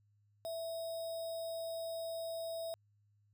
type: tone with sample-and-hold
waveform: sine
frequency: 659.3 Hz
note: E5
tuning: in tune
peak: -38 dBFS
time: 0.45-2.74 s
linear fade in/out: 0 ms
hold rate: 4410 Hz
effects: added 103 Hz sine -69 dBFS peak until 3.33 s